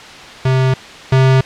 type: tone pair in turn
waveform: square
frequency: 130.81 / 131.8 Hz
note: C3 / C3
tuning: 0 / +13 cents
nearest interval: unison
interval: 13 cents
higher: second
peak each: -11 / -8 dBFS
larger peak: second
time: 0.45-0.74 / 1.12-1.41 s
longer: neither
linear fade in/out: 5 ms
effects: white hiss -33 dBFS RMS until 1.45 s + low-pass 4000 Hz 12 dB/octave